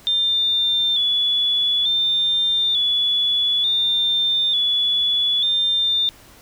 sine tone with vibrato, 3510 Hz, A7, 5 cents flat, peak -16 dBFS, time 0.07-6.09 s, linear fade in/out 0 ms, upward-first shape square, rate 0.56 Hz, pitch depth 44 cents each way, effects pink hiss -47 dBFS RMS until 6.41 s

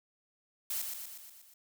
blue noise with echo, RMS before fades -35 dBFS, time 0.7-0.82 s, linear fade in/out 5 ms, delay 120 ms, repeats 6, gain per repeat -4 dB, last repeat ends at 1.54 s, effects none

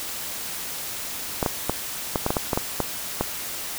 clicks, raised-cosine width 1 ms, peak -7 dBFS, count 11, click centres 1.428 / 1.462 / 1.696 / 2.158 / 2.264 / 2.305 / 2.368 / 2.532 / 2.575 / 2.803 / 3.21 s, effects white hiss -32 dBFS RMS until 3.78 s

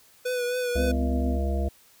square tone with vibrato, 493.9 Hz, B4, in tune, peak -26 dBFS, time 0.25-0.92 s, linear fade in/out 10 ms, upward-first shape triangle, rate 3.8 Hz, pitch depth 36 cents each way
harmonic tone, 68 Hz, C#2, 33 cents flat, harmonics 1 / 3 / 5 / 7 / 9 / 10, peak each -24 / -34 / -36 / -37 / -37 / -36 dBFS, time 0.75-1.69 s, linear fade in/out 10 ms
sine tone with tremolo, 251.7 Hz, B3, 33 cents sharp, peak -26 dBFS, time 0.76-1.39 s, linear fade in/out 50 ms, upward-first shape triangle, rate 8.2 Hz, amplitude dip 40%
effects white hiss -57 dBFS RMS until 2 s

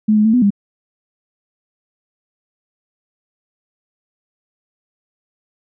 sine tone with pitch steps, 214.3 / 211.9 / 221.1 / 248.3 / 201.5 Hz, A3 / G#3 / A3 / B3 / G3, -45 / +35 / +9 / +9 / +48 cents, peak -9 dBFS, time 0.08-0.505 s, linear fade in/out 10 ms, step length 85 ms, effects none

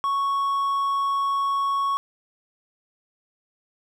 triangle tone, 1108.7 Hz, C#6, in tune, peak -19 dBFS, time 0.04-1.97 s, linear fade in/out 0 ms, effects none

